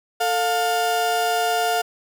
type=tone pair together; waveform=35% pulse; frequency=445.4 / 707 Hz; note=A4 / F5; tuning=+21 / +21 cents; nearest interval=minor sixth; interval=800 cents; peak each=-24 / -18 dBFS; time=0.2-1.82 s; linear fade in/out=10 ms; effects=none